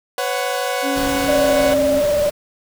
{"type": "chord", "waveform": "sawtooth", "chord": "B suspended second", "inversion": "none", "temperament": "equal with one note detuned", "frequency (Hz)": [501.9, 554.4, 740], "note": ["B4", "C#5", "F#5"], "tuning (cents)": [28, 0, 0], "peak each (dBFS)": -20, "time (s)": [0.18, 1.74], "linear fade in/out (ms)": 2}
{"type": "tone with pitch glide", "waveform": "triangle", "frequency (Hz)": [277.2, 270.6], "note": ["C#4", "C#4"], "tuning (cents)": [0, -42], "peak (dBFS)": -19, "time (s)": [0.82, 2.03], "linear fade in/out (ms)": 50, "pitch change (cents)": -42, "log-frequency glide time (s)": [1.22, 1.51]}
{"type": "noise", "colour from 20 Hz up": "pink", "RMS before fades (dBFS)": -28, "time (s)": [0.95, 2.31], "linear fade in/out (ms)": 20}
{"type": "tone with vibrato", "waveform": "sine", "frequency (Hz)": 587.3, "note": "D5", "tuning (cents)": 0, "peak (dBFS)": -14, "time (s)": [1.28, 2.3], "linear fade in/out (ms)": 10, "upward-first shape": "triangle", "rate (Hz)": 20, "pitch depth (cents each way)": 57}
{"effects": []}